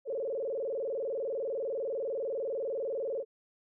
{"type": "tone with vibrato", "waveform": "sine", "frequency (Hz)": 493.9, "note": "B4", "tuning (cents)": 0, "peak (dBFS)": -31, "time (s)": [0.05, 3.25], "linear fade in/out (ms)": 50, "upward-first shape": "square", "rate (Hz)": 20, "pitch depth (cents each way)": 180, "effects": []}